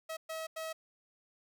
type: tone bursts at uneven times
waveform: sawtooth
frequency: 642 Hz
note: E5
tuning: 46 cents flat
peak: -34 dBFS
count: 3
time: 0.09-0.17 / 0.29-0.47 / 0.56-0.73 s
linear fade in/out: 10 ms
effects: none